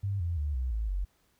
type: tone with pitch steps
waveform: sine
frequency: 99.2 / 85.37 / 73.46 / 63.22 / 54.4 / 46.82 Hz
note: G2 / F2 / D2 / B1 / A1 / F#1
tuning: +21 / -39 / +1 / +41 / -19 / +21 cents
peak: -28 dBFS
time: 0.03-1.05 s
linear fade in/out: 10 ms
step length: 170 ms
effects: pink hiss -70 dBFS RMS until 1.39 s